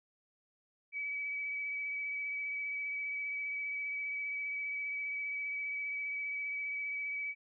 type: tone with vibrato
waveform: sine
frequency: 2284 Hz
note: D7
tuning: 49 cents flat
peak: -35 dBFS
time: 0.92-7.35 s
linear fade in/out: 50 ms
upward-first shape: sine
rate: 15 Hz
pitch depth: 15 cents each way
effects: none